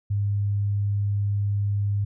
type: tone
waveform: sine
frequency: 101.5 Hz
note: G#2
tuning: 39 cents flat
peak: -21 dBFS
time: 0.1-2.05 s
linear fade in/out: 10 ms
effects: none